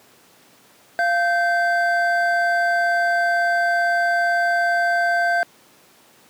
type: tone pair together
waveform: triangle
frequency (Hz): 693.8 / 1556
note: F5 / G6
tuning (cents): -12 / -13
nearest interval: octave + major second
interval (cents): 1399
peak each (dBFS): -17 / -18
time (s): 0.99-5.43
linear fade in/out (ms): 0
effects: pink hiss -52 dBFS RMS until 6.29 s + high-pass 200 Hz 12 dB/octave